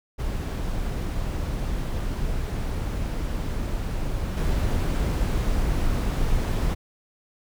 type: noise with level steps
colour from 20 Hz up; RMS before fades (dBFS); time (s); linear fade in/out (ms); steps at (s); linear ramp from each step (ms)
brown; -27 / -23; 0.18-6.75; 20; 4.37; 5
effects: none